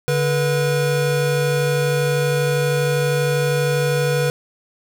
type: tone pair together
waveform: square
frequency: 144.6 / 486.4 Hz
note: D3 / B4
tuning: -27 / -26 cents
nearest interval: octave + major sixth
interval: 2101 cents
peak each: -20 dBFS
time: 0.08-4.3 s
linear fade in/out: 0 ms
effects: none